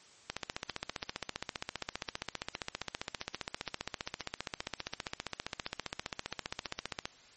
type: click train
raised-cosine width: 0.2 ms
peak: -17 dBFS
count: 103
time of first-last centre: 0.3-7.055 s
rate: 15.1 Hz
effects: white hiss -59 dBFS RMS until 7.36 s + MP3 32 kbps